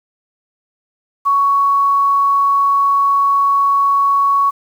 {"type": "tone", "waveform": "sine", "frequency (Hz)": 1116, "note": "C#6", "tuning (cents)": 11, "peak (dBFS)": -10, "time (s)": [1.25, 4.51], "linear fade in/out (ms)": 20, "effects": ["7-bit"]}